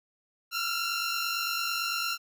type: tone pair together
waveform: 15% pulse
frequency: 1348 / 1396.9 Hz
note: E6 / F6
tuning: +38 / 0 cents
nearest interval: minor second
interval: 62 cents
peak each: -25 dBFS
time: 0.51-2.18 s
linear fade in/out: 50 ms
effects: none